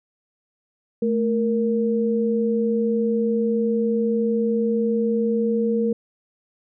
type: tone pair together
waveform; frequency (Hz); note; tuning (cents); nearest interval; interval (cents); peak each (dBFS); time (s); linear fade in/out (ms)
sine; 219.6 / 466.3; A3 / A#4; -3 / +1; octave + minor second; 1304; -21; 1.02-5.93; 5
effects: none